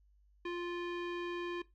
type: tone with low-pass filter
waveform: square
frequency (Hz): 349.2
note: F4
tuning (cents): 0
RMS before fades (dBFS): -39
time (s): 0.45-1.62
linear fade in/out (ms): 5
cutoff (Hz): 2700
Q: 2
effects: noise-tail reverb RT60 0.2 s tail -18 dB re dry + added 50 Hz sine -64 dBFS peak until 1.74 s